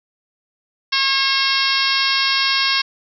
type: harmonic tone with a mistuned harmonic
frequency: 542 Hz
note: C#5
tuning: 39 cents flat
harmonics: 2 / 3 / 4 / 5 / 6 / 7 / 8 / 9 / 10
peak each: -24 / -24 / -24 / -24 / -24 / -24 / -24 / -24 / -24 dBFS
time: 0.92-2.82 s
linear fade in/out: 10 ms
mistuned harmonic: 9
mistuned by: -23 cents
effects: none